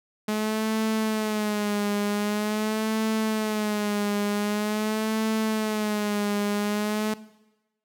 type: tone with vibrato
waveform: sawtooth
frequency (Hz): 212.3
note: G#3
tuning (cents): +38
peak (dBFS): -20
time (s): 0.28-7.14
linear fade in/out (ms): 5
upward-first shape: sine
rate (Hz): 0.45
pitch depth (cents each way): 61
effects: noise-tail reverb RT60 1.0 s tail -18 dB re dry